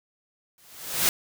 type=noise with exponential growth; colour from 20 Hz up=white; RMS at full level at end=-19 dBFS; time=0.58-1.09 s; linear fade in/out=1 ms; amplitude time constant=110 ms; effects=none